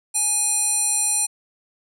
square tone with band-pass filter, 830.6 Hz, G#5, in tune, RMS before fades -21 dBFS, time 0.14-1.27 s, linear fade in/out 20 ms, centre 8700 Hz, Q 8.7, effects none

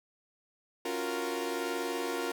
sawtooth chord, Gb major seventh, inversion second, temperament equal, 277.2 / 349.2 / 370 / 466.2 Hz, Db4 / F4 / Gb4 / Bb4, 0 / 0 / 0 / 0 cents, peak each -36 / -32 / -37 / -32 dBFS, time 0.85-2.32 s, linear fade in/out 5 ms, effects none

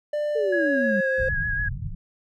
triangle tone with pitch glide, 594 to 523.1 Hz, D5 to C5, +20 to -1 cents, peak -21 dBFS, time 0.13-1.29 s, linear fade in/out 5 ms, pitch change -221 cents, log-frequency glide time 0.33-1.15 s
sine exponential sweep, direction down, 462 to 190 Hz, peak -23 dBFS, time 0.35-1.01 s, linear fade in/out 10 ms
sine tone with vibrato, 1660 Hz, G#6, 1 cent flat, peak -24 dBFS, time 0.52-1.69 s, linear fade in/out 10 ms, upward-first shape triangle, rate 6.6 Hz, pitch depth 38 cents each way
pink low-pass noise, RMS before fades -30 dBFS, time 1.18-1.95 s, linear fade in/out 5 ms, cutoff 160 Hz, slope 48 dB/octave
effects none

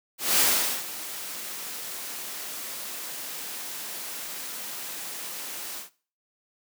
white noise with ADSR envelope, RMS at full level -20 dBFS, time 0.18-5.9 s, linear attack 200 ms, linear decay 450 ms, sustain -16 dB, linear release 130 ms, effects noise-tail reverb RT60 0.4 s tail -19 dB re dry + high-pass 200 Hz 12 dB/octave

